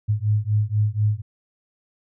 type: beating tone pair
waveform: sine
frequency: 103.8 / 107.9 Hz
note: G#2 / A2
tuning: 0 / -33 cents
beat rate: 4.1 Hz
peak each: -21 dBFS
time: 0.08-1.22 s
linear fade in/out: 20 ms
effects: none